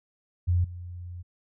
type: tone with level steps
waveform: sine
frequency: 88.3 Hz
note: F2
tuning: 20 cents sharp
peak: -20 / -36 dBFS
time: 0.47-1.23 s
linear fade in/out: 20 ms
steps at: 0.64 s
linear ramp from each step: 5 ms
effects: none